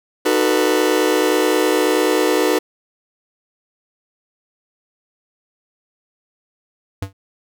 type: chord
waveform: 40% pulse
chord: B dominant seventh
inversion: first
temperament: just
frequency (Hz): 308.7 / 370.4 / 444.5 / 493.9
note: D#4 / F#4 / A4 / B4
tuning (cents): -14 / +2 / +18 / 0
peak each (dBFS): -19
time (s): 0.25-2.59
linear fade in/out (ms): 10
type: tone with exponential decay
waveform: square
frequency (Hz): 97.1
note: G2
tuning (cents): -16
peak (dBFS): -18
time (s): 7.02-7.13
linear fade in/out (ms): 5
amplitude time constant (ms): 23
effects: none